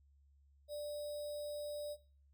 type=tone with sample-and-hold; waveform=sine; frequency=590 Hz; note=D5; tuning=8 cents sharp; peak=-40 dBFS; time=0.68-1.97 s; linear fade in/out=50 ms; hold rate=4410 Hz; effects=noise-tail reverb RT60 0.4 s tail -17 dB re dry + added 70 Hz sine -65 dBFS peak until 2.33 s